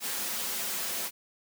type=noise with comb filter; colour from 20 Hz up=white; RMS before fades=-33 dBFS; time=0-1.11 s; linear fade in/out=50 ms; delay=6.6 ms; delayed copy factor=-0.65; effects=high-pass 150 Hz 12 dB/octave